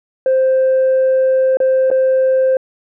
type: tone with dropouts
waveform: sine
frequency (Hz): 523.3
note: C5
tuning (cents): 0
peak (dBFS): -8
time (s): 0.26-2.57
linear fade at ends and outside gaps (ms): 2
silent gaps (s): 1.571-1.602 / 1.903-1.913
effects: tanh soft clip ceiling -8 dBFS